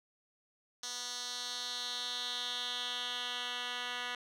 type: tone with band-pass filter sweep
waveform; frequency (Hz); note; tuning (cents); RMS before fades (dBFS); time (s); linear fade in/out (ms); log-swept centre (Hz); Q
10% pulse; 245.4; B3; -11; -39; 0.83-4.15; 2; 5200 to 2500; 3
effects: none